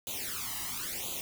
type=noise with flanger; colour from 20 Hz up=white; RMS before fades=-37 dBFS; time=0.07-1.21 s; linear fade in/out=0 ms; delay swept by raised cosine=0.28 to 1.03 ms; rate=0.97 Hz; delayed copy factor=+0.9; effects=none